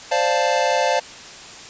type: chord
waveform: square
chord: D minor seventh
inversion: third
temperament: equal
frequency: 523.3 / 587.3 / 698.5 / 880 Hz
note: C5 / D5 / F5 / A5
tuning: 0 / 0 / 0 / 0 cents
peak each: -23 dBFS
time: 0.11-1 s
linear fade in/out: 10 ms
effects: white hiss -38 dBFS RMS until 1.69 s + resampled to 16000 Hz